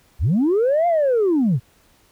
sine linear two-way sweep, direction up then down, 47.86 to 708 to 104.3 Hz, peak -13 dBFS, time 0.19-1.6 s, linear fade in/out 50 ms, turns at 0.87 s, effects tanh soft clip ceiling -12 dBFS + pink hiss -57 dBFS RMS until 2.11 s

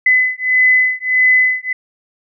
sine beating tone pair, 2015 / 2016.6 Hz, B6 / B6, +34 / +36 cents, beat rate 1.6 Hz, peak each -13 dBFS, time 0.06-1.73 s, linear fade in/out 5 ms, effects none

